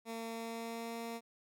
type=tone with pitch glide; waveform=15% pulse; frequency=227.7 to 231 Hz; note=A#3 to A#3; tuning=-40 to -16 cents; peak=-34 dBFS; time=0.05-1.21 s; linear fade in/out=50 ms; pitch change=+24 cents; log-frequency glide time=0.3-0.97 s; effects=none